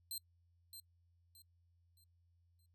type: tone with echo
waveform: 15% pulse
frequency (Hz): 4136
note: C8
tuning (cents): -21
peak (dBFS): -35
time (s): 0.11-0.18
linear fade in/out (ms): 2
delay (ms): 620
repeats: 4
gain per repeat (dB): -9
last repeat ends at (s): 2.66
effects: noise-tail reverb RT60 0.1 s tail -24 dB re dry + added 86 Hz sine -70 dBFS peak until 2.74 s